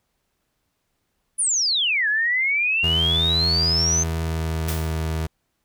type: exponential two-way sweep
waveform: sine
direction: down then up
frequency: 10160 to 1661.2 to 6320 Hz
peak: -18 dBFS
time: 1.38-4.04 s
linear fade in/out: 20 ms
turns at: 2.08 s
type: tone with pitch glide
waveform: 30% pulse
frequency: 82.3 to 79.91 Hz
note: E2 to D#2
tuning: -2 to +47 cents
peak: -20 dBFS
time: 2.83-5.27 s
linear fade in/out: 10 ms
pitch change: -51 cents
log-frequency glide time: 3.88-4.75 s
type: noise with exponential decay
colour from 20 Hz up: white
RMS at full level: -28 dBFS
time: 4.68-5.08 s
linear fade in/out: 5 ms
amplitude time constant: 86 ms
effects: pink hiss -73 dBFS RMS until 5.64 s